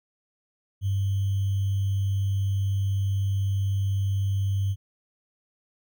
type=tone with sample-and-hold; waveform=sine; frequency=98 Hz; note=G2; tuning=in tune; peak=-22 dBFS; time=0.81-4.76 s; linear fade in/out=50 ms; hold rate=3150 Hz; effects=none